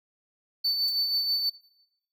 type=tone with tremolo; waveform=triangle; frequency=4516 Hz; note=C#8; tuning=31 cents sharp; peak=-21 dBFS; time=0.64-1.5 s; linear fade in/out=10 ms; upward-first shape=sine; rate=6.2 Hz; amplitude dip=40%
type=noise with exponential decay; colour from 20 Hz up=violet; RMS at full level=-36 dBFS; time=0.88-0.97 s; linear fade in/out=0 ms; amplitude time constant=19 ms
effects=noise-tail reverb RT60 0.9 s tail -23 dB re dry